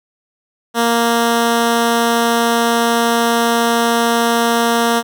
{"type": "tone", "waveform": "10% pulse", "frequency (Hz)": 233.1, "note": "A#3", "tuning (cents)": 0, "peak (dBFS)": -4, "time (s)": [0.74, 5.03], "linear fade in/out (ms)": 50, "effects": []}